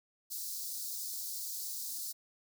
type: high-pass noise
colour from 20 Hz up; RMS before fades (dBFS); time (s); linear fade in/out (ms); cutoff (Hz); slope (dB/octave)
white; -40; 0.3-2.13; 20; 4200; 48
effects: none

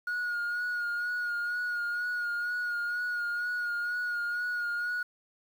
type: tone with vibrato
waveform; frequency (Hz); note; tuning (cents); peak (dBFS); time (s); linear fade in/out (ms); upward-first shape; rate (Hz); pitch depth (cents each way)
sine; 1440; F#6; -47; -27; 0.07-5.03; 5; sine; 2.1; 27
effects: tanh soft clip ceiling -28 dBFS + 9-bit

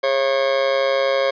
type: tone with amplitude modulation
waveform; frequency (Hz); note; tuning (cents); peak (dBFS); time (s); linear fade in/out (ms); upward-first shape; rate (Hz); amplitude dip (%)
40% pulse; 543; C#5; -36; -12; 0.03-1.31; 10; sine; 132; 75
effects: resampled to 11025 Hz + 9-bit

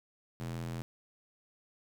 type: tone with high-pass filter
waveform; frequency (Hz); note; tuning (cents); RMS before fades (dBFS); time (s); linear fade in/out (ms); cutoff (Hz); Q
square; 42; E1; +33; -39; 0.4-0.82; 0; 130; 1.8
effects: 11-bit

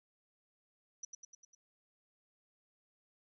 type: tone with echo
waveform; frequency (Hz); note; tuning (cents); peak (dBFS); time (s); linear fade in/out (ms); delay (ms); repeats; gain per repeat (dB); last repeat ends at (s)
sine; 5920; F#8; 0; -40; 1.03-1.05; 5; 100; 5; -4; 1.55
effects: none

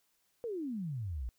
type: exponential sweep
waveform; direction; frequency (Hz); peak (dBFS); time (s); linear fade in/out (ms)
sine; down; 493.9 to 55; -35; 0.44-1.29; 0
effects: white hiss -75 dBFS RMS until 1.38 s

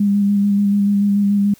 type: tone with vibrato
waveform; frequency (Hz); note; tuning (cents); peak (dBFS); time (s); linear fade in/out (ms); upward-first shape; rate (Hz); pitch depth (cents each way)
sine; 202; G#3; -48; -12; 0-1.54; 5; square; 6.9; 15
effects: white hiss -50 dBFS RMS until 1.59 s

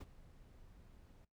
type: noise with ADSR envelope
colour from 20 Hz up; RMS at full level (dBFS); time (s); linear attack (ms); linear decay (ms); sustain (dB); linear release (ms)
brown; -44; 0-1.25; 11; 35; -16; 7
effects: noise-tail reverb RT60 0.2 s tail -21 dB re dry

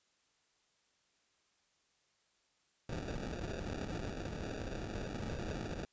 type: noise with sample-and-hold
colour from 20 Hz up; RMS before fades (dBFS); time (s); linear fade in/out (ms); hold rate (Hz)
pink; -41; 2.89-5.85; 2; 1050
effects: white hiss -75 dBFS RMS until 5.92 s + resampled to 16000 Hz

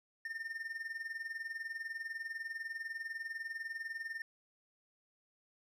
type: tone with tremolo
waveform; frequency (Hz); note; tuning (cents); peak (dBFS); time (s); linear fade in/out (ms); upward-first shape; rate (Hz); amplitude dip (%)
triangle; 1812; A#6; -50; -35; 0.25-4.22; 2; sine; 20; 75
effects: none

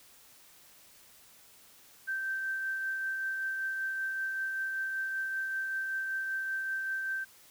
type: tone with tremolo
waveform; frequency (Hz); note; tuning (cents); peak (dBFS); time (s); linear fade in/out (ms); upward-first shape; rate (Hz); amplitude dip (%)
sine; 1559; G6; -10; -30; 2.07-7.25; 20; triangle; 5.2; 30
effects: white hiss -58 dBFS RMS until 7.5 s

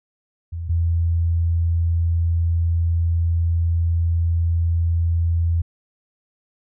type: tone pair in turn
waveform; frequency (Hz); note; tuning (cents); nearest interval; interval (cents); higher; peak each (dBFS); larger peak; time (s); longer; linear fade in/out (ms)
sine; 84 / 84; E2 / E2; +33 / +33; unison; 0; neither; -25 / -16; second; 0.52-0.69 / 0.69-5.62; second; 10
effects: none

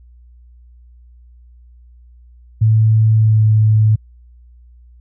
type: tone with pitch glide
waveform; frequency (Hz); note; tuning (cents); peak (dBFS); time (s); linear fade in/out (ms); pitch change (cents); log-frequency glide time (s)
sine; 110 to 108.36; A2 to A2; 0 to -26; -8; 2.61-3.96; 10; -26; 3.15-3.45
effects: added 60 Hz sine -41 dBFS peak until 5 s

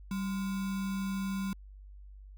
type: tone with sample-and-hold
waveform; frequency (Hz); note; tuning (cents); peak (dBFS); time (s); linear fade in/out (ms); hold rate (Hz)
sine; 193.4; G3; -23; -31; 0.11-1.53; 2; 1225
effects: added 49 Hz sine -47 dBFS peak until 2.37 s

